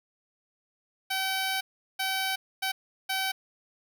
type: tone bursts at uneven times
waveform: 10% pulse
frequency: 766 Hz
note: G5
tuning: 40 cents flat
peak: -19 dBFS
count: 4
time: 1.1-1.61 / 1.99-2.36 / 2.62-2.72 / 3.09-3.32 s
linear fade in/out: 10 ms
effects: none